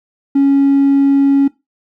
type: tone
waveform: triangle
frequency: 277.2 Hz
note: C#4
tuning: in tune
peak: -4 dBFS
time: 0.35-1.48 s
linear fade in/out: 10 ms
effects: noise-tail reverb RT60 0.2 s tail -20 dB re dry + tanh soft clip ceiling -4 dBFS